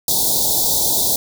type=band-stop noise; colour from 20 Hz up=white; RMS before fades=-17 dBFS; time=0.08-1.16 s; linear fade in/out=2 ms; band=940 to 3500 Hz; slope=96 dB/octave; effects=none